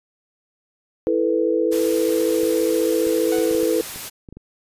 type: chord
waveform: sine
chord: E suspended fourth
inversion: none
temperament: just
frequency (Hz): 329.6 / 439.5 / 494.4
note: E4 / A4 / B4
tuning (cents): 0 / -2 / +2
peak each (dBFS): -21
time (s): 1.07-3.81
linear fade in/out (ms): 0
type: noise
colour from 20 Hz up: white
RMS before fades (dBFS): -32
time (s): 1.71-4.1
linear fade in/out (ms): 20
type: clicks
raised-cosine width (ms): 3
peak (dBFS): -26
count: 10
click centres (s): 2.433 / 3.069 / 3.385 / 3.512 / 3.55 / 3.631 / 3.96 / 4.288 / 4.326 / 4.37
type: tone with exponential decay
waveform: sawtooth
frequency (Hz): 740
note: F#5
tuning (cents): 0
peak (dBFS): -24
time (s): 3.32-3.88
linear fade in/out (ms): 2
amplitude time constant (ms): 120
effects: resampled to 32000 Hz